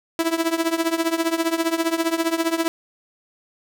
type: tone with tremolo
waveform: sawtooth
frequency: 329.6 Hz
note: E4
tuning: in tune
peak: -12 dBFS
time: 0.19-2.68 s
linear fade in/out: 0 ms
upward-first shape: triangle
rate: 15 Hz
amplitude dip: 90%
effects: none